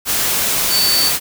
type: tone in noise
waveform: sine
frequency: 4526 Hz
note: C#8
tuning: 35 cents sharp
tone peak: -14 dBFS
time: 0.69-1.12 s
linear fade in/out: 50 ms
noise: white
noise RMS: -17 dBFS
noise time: 0.05-1.2 s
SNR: 0 dB
effects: none